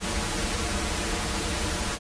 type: noise with comb filter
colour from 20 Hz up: pink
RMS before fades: -28 dBFS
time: 0-1.99 s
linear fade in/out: 50 ms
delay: 7.6 ms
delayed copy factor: -0.8
effects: resampled to 22050 Hz